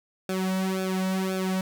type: tone with flanger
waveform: sawtooth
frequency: 188.4 Hz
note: F#3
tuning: 32 cents sharp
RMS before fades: -27 dBFS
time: 0.29-1.61 s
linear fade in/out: 2 ms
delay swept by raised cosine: 0.99 to 2.49 ms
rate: 1.9 Hz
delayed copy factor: -1
effects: 10-bit